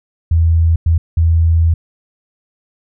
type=tone bursts at uneven times; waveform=sine; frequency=82.41 Hz; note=E2; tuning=in tune; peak=-8 dBFS; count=3; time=0.31-0.76 / 0.86-0.98 / 1.17-1.74 s; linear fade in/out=5 ms; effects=none